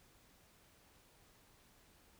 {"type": "silence", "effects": ["pink hiss -67 dBFS RMS until 2.19 s"]}